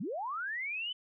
sine linear sweep, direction up, 142.8 to 3062 Hz, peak -34 dBFS, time 0-0.93 s, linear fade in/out 10 ms, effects none

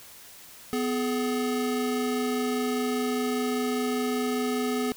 square tone pair together, 250 / 425 Hz, B3 / G#4, +21 / +40 cents, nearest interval major sixth, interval 919 cents, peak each -28 / -30 dBFS, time 0.73-4.92 s, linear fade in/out 0 ms, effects white hiss -48 dBFS RMS until 4.96 s

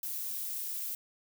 violet noise, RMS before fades -37 dBFS, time 0.03-0.95 s, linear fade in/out 2 ms, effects none

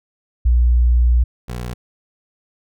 sine / 20% pulse tone pair in turn, 60.1 / 60.37 Hz, B1 / B1, -46 / -39 cents, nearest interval unison, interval 7 cents, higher second, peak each -10 / -20 dBFS, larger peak first, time 0.45-1.24 / 1.48-1.74 s, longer first, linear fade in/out 10 ms, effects none

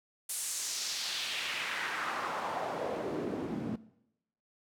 pink noise with band-pass filter sweep, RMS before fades -36 dBFS, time 0.29-3.76 s, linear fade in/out 5 ms, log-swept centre 10000 to 200 Hz, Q 1.8, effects noise-tail reverb RT60 0.8 s tail -18 dB re dry + high-pass 100 Hz 12 dB/octave

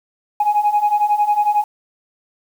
sine beating tone pair, 826 / 837 Hz, G#5 / G#5, -10 / +13 cents, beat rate 11 Hz, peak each -17 / -14 dBFS, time 0.4-1.64 s, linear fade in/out 5 ms, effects tanh soft clip ceiling -8 dBFS + 7-bit

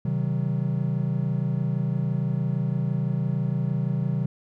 triangle chord, C diminished, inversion none, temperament just, 130.81 / 156.98 / 188.37 Hz, C3 / Eb3 / Gb3, 0 / +16 / +31 cents, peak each -24 / -25 / -27 dBFS, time 0.05-4.26 s, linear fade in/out 5 ms, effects none

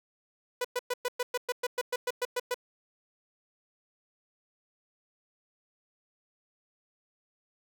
sawtooth tone bursts, 493.9 Hz, B4, in tune, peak -24 dBFS, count 14, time 0.61-2.544 s, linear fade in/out 5 ms, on 36 ms, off 110 ms, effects none

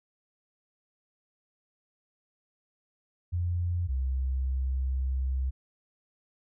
sine tone pair in turn, 87.4 / 65.43 Hz, F2 / C2, +2 / +1 cents, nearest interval perfect fourth, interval 501 cents, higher first, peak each -26 dBFS, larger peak neither, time 3.32-3.88 / 3.88-5.51 s, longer second, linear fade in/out 20 ms, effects none

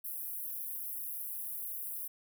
pink high-pass noise, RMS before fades -40 dBFS, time 0.04-2.08 s, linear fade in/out 10 ms, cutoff 11000 Hz, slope 48 dB/octave, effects none

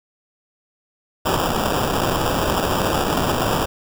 blue noise with sample-and-hold, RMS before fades -20 dBFS, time 1.25-3.66 s, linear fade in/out 10 ms, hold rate 2100 Hz, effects none

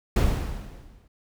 brown noise with exponential decay, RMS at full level -17 dBFS, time 0.16-1.08 s, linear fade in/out 5 ms, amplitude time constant 200 ms, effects none

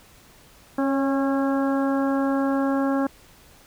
harmonic tone with a mistuned harmonic, 272.5 Hz, C#4, 29 cents flat, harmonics 1 / 2 / 3 / 4 / 5 / 6, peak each -21 / -27 / -31 / -33 / -35 / -37 dBFS, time 0.78-3.07 s, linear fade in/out 5 ms, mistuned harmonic 2, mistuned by +18 cents, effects pink hiss -52 dBFS RMS until 3.66 s

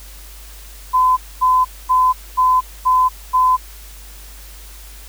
sine tone bursts, 1017 Hz, C6, 50 cents flat, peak -10 dBFS, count 6, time 0.93-3.57 s, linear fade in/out 20 ms, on 240 ms, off 240 ms, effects added 50 Hz sine -36 dBFS peak until 5.08 s + white hiss -41 dBFS RMS until 5.08 s

